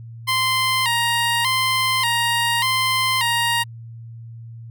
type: tone with vibrato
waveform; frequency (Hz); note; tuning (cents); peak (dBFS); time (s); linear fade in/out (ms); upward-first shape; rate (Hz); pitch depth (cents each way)
15% pulse; 987.8; B5; 0; -11; 0.27-3.64; 20; square; 0.85; 89
effects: added 115 Hz sine -34 dBFS peak until 4.7 s